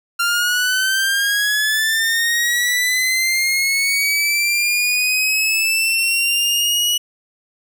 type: linear sweep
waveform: sawtooth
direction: up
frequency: 1383 to 2931 Hz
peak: -12 dBFS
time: 0.19-6.98 s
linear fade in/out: 10 ms
effects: 9-bit